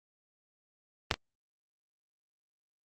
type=clicks; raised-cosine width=0.2 ms; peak=-7 / -16 dBFS; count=2; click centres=1.112 / 1.141 s; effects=Opus 32 kbps